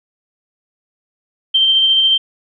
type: tone with tremolo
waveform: sine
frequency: 3136 Hz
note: G7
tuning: in tune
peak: -8 dBFS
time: 1.54-2.18 s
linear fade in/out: 10 ms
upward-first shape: triangle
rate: 14 Hz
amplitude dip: 30%
effects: none